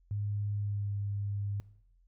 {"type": "tone with pitch glide", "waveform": "sine", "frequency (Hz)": [102.8, 101.21], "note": ["G#2", "G#2"], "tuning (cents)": [-17, -44], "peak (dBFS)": -31, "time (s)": [0.11, 1.6], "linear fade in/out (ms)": 0, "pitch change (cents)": -27, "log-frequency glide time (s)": [0.55, 0.94], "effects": ["noise-tail reverb RT60 0.7 s tail -21 dB re dry", "added 43 Hz sine -62 dBFS peak until 2.07 s"]}